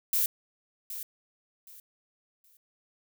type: noise with echo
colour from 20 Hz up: violet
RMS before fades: -26 dBFS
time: 0.13-0.26 s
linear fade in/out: 2 ms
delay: 770 ms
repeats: 3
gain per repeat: -12 dB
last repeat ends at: 2.57 s
effects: none